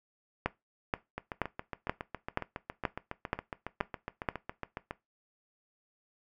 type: two click trains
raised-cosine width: 0.5 ms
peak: -21 / -13 dBFS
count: 28 / 9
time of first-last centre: 1.18-4.909 / 0.46-4.288 s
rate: 7.24 / 2.09 Hz
effects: noise-tail reverb RT60 0.2 s tail -18 dB re dry